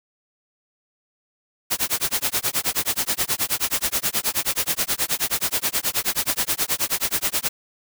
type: noise with tremolo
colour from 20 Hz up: white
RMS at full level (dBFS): -20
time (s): 1.7-7.49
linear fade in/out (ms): 20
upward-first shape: sine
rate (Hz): 9.4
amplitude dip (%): 100
effects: none